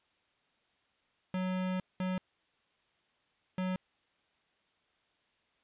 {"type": "tone bursts at uneven times", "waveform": "square", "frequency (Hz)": 185, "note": "F#3", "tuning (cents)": 0, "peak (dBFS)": -32, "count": 3, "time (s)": [[1.34, 1.8], [2, 2.18], [3.58, 3.76]], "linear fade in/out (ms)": 2, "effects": ["white hiss -73 dBFS RMS until 5.63 s", "resampled to 8000 Hz"]}